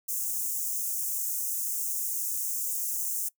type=high-pass noise; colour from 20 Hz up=white; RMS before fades=-31 dBFS; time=0.08-3.29 s; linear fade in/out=10 ms; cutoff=6200 Hz; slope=48 dB/octave; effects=noise-tail reverb RT60 0.1 s tail -21 dB re dry